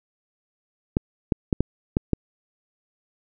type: clicks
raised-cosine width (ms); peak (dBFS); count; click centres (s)
3; -6; 6; 0.969 / 1.322 / 1.528 / 1.606 / 1.969 / 2.133
effects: none